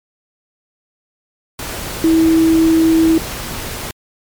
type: tone in noise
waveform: sine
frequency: 324.5 Hz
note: E4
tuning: 27 cents flat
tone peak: -8 dBFS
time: 2.04-3.18 s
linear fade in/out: 2 ms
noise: pink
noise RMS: -25 dBFS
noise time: 1.59-3.91 s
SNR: +14 dB
effects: MP3 96 kbps